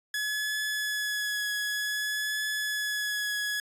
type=tone with vibrato; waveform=sawtooth; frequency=1696 Hz; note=G#6; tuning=36 cents sharp; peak=-25 dBFS; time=0.14-3.6 s; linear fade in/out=2 ms; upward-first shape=triangle; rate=0.54 Hz; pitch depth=18 cents each way; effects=resampled to 32000 Hz